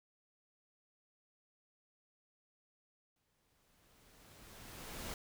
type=noise with exponential growth; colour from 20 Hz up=pink; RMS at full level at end=-43 dBFS; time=3.16-5.14 s; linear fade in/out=2 ms; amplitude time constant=430 ms; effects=none